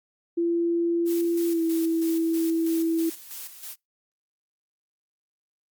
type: tone with pitch glide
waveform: sine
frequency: 340 to 328.4 Hz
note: F4 to E4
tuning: -46 to -6 cents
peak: -21 dBFS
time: 0.37-3.1 s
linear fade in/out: 10 ms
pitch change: -60 cents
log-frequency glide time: 1.48-1.62 s
type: noise with tremolo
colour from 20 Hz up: blue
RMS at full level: -37 dBFS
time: 1.05-3.76 s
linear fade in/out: 50 ms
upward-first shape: square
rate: 3.1 Hz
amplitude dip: 60%
effects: noise-tail reverb RT60 0.2 s tail -26 dB re dry + Opus 48 kbps